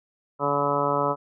harmonic tone with a mistuned harmonic, 143 Hz, D3, 46 cents flat, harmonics 1 / 2 / 3 / 4 / 5 / 6 / 7 / 8 / 9, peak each -33 / -32 / -29 / -27 / -32 / -33 / -27 / -33 / -28 dBFS, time 0.39-1.16 s, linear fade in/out 50 ms, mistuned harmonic 1, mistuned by +25 cents, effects none

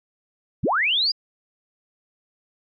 sine linear sweep, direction up, 55 to 4978 Hz, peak -18 dBFS, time 0.63-1.12 s, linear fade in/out 10 ms, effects AAC 48 kbps

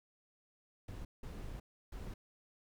brown noise bursts at uneven times, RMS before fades -45 dBFS, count 3, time 0.88-1.05 / 1.23-1.6 / 1.92-2.14 s, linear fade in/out 5 ms, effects none

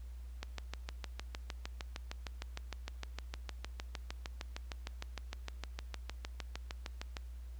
click train, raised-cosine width 0.2 ms, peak -23 dBFS, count 45, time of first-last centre 0.43-7.168 s, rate 6.53 Hz, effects added 60 Hz sine -44 dBFS peak until 7.59 s + pink hiss -67 dBFS RMS until 7.59 s

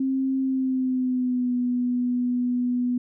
sine tone with pitch glide, 265.7 to 246.5 Hz, C4 to B3, +27 to -3 cents, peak -21 dBFS, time 0-2.98 s, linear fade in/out 5 ms, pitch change -130 cents, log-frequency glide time 0.4-1.54 s, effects none

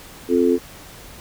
sine chord, F major, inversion second, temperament just, 261.9 / 349.2 / 436.5 Hz, C4 / F4 / A4, +2 / 0 / -14 cents, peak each -18 dBFS, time 0.28-0.59 s, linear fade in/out 50 ms, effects pink hiss -41 dBFS RMS until 1.2 s

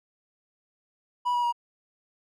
triangle tone with pitch steps, 979 / 967 / 954 Hz, B5 / B5 / A#5, -15 / -37 / +40 cents, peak -21 dBFS, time 1.25-1.526 s, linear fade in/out 20 ms, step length 92 ms, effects none

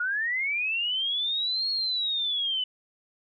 sine linear two-way sweep, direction up then down, 1411 to 4332 to 2984 Hz, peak -25 dBFS, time 0-2.64 s, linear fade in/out 5 ms, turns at 1.7 s, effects none

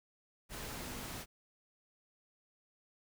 sine tone in noise, 252.9 Hz, B3, 41 cents sharp, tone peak -52 dBFS, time 0.7-1.06 s, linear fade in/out 50 ms, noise pink, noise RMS -44 dBFS, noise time 0.49-1.26 s, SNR -11 dB, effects none

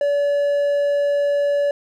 triangle tone, 573 Hz, D5, 43 cents flat, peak -14 dBFS, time 0.01-1.71 s, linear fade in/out 2 ms, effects none

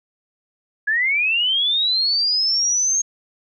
sine linear sweep, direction up, 1661.2 to 6500 Hz, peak -16 dBFS, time 0.87-3.02 s, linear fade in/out 10 ms, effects none

